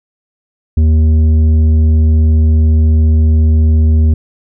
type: tone with tanh clipping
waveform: triangle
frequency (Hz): 78.6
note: D#2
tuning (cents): +18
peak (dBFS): -7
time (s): 0.77-4.14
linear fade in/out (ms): 5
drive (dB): 12
effects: none